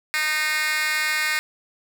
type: tone with high-pass filter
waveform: 10% pulse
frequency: 307.4 Hz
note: D#4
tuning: 21 cents flat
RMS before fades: -23 dBFS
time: 0.14-1.39 s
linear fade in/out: 0 ms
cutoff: 2100 Hz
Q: 2.4
effects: none